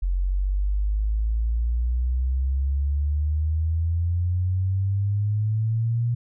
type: exponential sweep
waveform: sine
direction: up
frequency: 44.48 to 120 Hz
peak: -20 dBFS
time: 0.02-6.15 s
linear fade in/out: 10 ms
effects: none